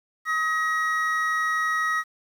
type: tone pair together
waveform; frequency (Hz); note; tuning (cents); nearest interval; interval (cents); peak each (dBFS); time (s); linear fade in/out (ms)
triangle; 1268.1 / 1900; D#6 / A#6; +33 / +33; perfect fifth; 700; -23; 0.25-2.04; 50
effects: 9-bit